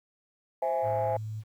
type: chord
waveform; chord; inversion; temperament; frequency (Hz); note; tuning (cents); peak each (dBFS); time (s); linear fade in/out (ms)
sine; C augmented; none; equal; 523.3 / 659.3 / 830.6; C5 / E5 / G#5; 0 / 0 / 0; -29; 0.62-1.17; 5
type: tone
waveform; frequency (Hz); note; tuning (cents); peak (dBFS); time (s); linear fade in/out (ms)
sine; 108.5; A2; -24; -33; 0.82-1.44; 50
effects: tanh soft clip ceiling -20 dBFS + 10-bit